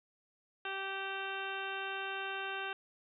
harmonic tone with a mistuned harmonic, 388.7 Hz, G4, 15 cents flat, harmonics 1 / 2 / 3 / 4 / 5 / 6 / 7 / 8 / 9, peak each -45 / -44 / -46 / -41 / -53 / -51 / -44 / -49 / -52 dBFS, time 0.65-2.73 s, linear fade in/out 2 ms, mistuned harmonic 9, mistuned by +71 cents, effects none

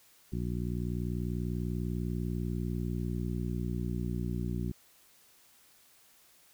harmonic tone, 60.1 Hz, B1, 46 cents flat, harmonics 1 / 2 / 3 / 4 / 5 / 6, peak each -36 / -36 / -36 / -41 / -44 / -44 dBFS, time 0.32-4.72 s, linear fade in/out 10 ms, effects white hiss -62 dBFS RMS until 6.53 s

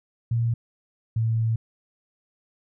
sine tone pair in turn, 116.54 / 112.96 Hz, A#2 / A2, 0 / +46 cents, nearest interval minor second, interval 54 cents, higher first, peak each -20 dBFS, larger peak neither, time 0.31-0.54 / 1.16-1.56 s, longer second, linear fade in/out 5 ms, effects none

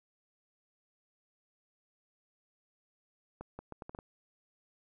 accelerating click train, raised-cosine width 1 ms, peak -29 dBFS, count 7, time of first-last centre 3.41-3.989 s, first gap 180 ms, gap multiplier 0.74, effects none

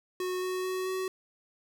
square tone with pitch steps, 366.7 / 369.5 / 372.2 / 375.1 Hz, F#4 / F#4 / F#4 / F#4, -15 / -2 / +10 / +24 cents, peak -31 dBFS, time 0.2-1.08 s, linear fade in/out 2 ms, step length 220 ms, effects none

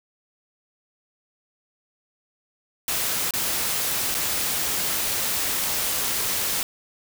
white noise with dropouts, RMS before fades -25 dBFS, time 2.88-6.63 s, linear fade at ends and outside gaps 1 ms, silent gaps 3.308-3.337 / 4.144-4.149 s, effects none

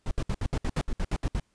brown noise bursts, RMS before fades -27 dBFS, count 12, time 0.06-1.398 s, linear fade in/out 2 ms, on 51 ms, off 66 ms, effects pink hiss -71 dBFS RMS until 1.54 s + resampled to 22050 Hz

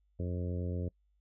harmonic tone, 88.7 Hz, F2, 27 cents sharp, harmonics 1 / 2 / 3 / 4 / 5 / 6 / 7, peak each -34 / -40 / -44 / -46 / -45 / -47 / -54 dBFS, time 0.19-0.89 s, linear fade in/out 10 ms, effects noise-tail reverb RT60 0.1 s tail -25 dB re dry + added 50 Hz sine -69 dBFS peak until 1.2 s

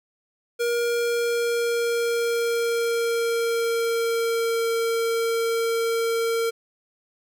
square tone with pitch glide, 473.7 to 458.6 Hz, A#4 to A#4, +28 to -28 cents, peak -22 dBFS, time 0.59-6.51 s, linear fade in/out 20 ms, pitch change -56 cents, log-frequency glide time 0.7-4.71 s, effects none

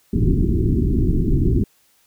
pink low-pass noise, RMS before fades -17 dBFS, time 0.13-1.64 s, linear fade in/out 5 ms, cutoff 390 Hz, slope 96 dB/octave, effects white hiss -59 dBFS RMS until 2.06 s

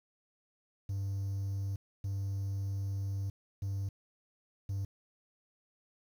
triangle tone bursts at uneven times, 98.3 Hz, G2, 5 cents sharp, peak -30 dBFS, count 4, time 0.89-1.76 / 2.04-3.3 / 3.62-3.89 / 4.69-4.85 s, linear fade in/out 5 ms, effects tanh soft clip ceiling -26 dBFS + 10-bit

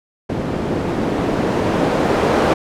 blue noise with low-pass filter sweep, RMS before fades -18 dBFS, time 0.29-2.54 s, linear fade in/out 10 ms, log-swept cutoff 250 to 520 Hz, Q 0.84, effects none

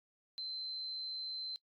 sine tone, 4087 Hz, C8, 41 cents flat, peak -39 dBFS, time 0.38-1.56 s, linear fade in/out 0 ms, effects noise-tail reverb RT60 0.1 s tail -22 dB re dry + AAC 64 kbps

